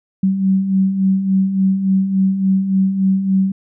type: beating tone pair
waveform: sine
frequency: 188.8 / 192.3 Hz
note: F#3 / G3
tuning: +35 / -33 cents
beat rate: 3.5 Hz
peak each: -21 / -13 dBFS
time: 0.23-3.52 s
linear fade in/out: 5 ms
effects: none